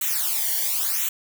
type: noise with flanger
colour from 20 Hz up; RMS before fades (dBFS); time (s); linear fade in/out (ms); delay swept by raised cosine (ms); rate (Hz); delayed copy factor
blue; -24; 0.01-1.09; 5; 0.2 to 0.8; 0.95; -0.95
effects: none